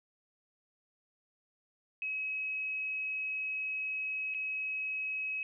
sine tone with dropouts, 2556 Hz, D#7, 46 cents sharp, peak -33 dBFS, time 2.02-5.43 s, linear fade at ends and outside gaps 1 ms, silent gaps 4.34-4.346 s, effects none

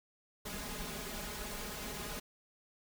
pink noise with comb filter, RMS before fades -42 dBFS, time 0.45-2.2 s, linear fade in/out 10 ms, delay 4.8 ms, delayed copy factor +1, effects none

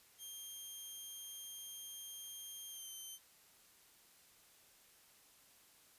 10% pulse tone with pitch glide, 3200 to 3107 Hz, G7 to G7, +35 to -16 cents, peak -40 dBFS, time 0.18-3.19 s, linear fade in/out 50 ms, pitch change -51 cents, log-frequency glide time 2.69-2.91 s, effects white hiss -66 dBFS RMS until 5.98 s + resampled to 32000 Hz

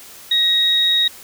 sine tone pair together, 1891 / 3779 Hz, A#6 / A#7, +24 / +23 cents, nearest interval octave, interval 1199 cents, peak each -25 / -13 dBFS, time 0.31-1.08 s, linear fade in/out 5 ms, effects white hiss -40 dBFS RMS until 1.23 s

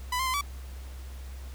sawtooth tone with pitch steps, 996 / 1050 / 1029 / 1146 Hz, B5 / C6 / C6 / D6, +14 / +6 / -29 / -43 cents, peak -23 dBFS, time 0.12-0.412 s, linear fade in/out 5 ms, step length 73 ms, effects added 65 Hz sine -38 dBFS peak until 1.54 s + pink hiss -52 dBFS RMS until 1.54 s

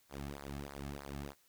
sawtooth tone with flanger, 70.4 Hz, C#2, 27 cents sharp, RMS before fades -45 dBFS, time 0.09-1.35 s, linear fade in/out 50 ms, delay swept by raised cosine 0.31 to 2.11 ms, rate 3.2 Hz, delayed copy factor -0.9, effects white hiss -70 dBFS RMS until 1.48 s

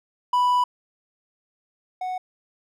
triangle tone pair in turn, 987.8 / 738.7 Hz, B5 / F#5, 0 / -3 cents, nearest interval perfect fourth, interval 503 cents, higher first, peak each -15 / -24 dBFS, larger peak first, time 0.33-0.64 / 2.01-2.18 s, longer first, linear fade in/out 5 ms, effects none

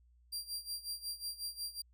sawtooth tone with tremolo, 4744 Hz, D8, 17 cents sharp, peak -34 dBFS, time 0.32-1.82 s, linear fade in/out 10 ms, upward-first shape sine, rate 5.5 Hz, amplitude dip 85%, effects added 60 Hz sine -63 dBFS peak until 1.93 s

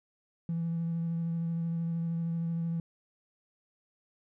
triangle tone with vibrato, 166.9 Hz, E3, 22 cents sharp, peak -26 dBFS, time 0.49-2.8 s, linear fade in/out 2 ms, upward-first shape triangle, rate 13 Hz, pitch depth 18 cents each way, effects tanh soft clip ceiling -26 dBFS

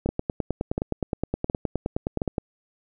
two click trains, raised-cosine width 2 ms, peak -11 / -11 dBFS, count 4 / 23, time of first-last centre 0.06-2.218 / 0.09-2.382 s, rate 1.39 / 9.6 Hz, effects none

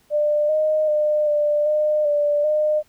sine tone with pitch steps, 596 / 618 / 603 / 593 / 606 / 587 / 608 Hz, D5 / D#5 / D5 / D5 / D#5 / D5 / D#5, +25 / -12 / +46 / +17 / -46 / -1 / -40 cents, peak -16 dBFS, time 0.1-2.83 s, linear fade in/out 50 ms, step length 390 ms, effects pink hiss -59 dBFS RMS until 2.88 s

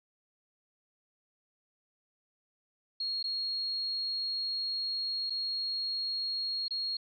sine tone with dropouts, 4287 Hz, C8, 41 cents sharp, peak -31 dBFS, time 3-6.97 s, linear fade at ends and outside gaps 5 ms, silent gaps 3.228-3.24 / 5.298-5.304 / 6.682-6.707 s, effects none

